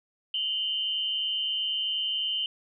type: tone pair together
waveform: sine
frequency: 2865 / 3076 Hz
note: F7 / G7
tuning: +44 / -33 cents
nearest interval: minor second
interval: 123 cents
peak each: -31 / -28 dBFS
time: 0.34-2.46 s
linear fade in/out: 2 ms
effects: none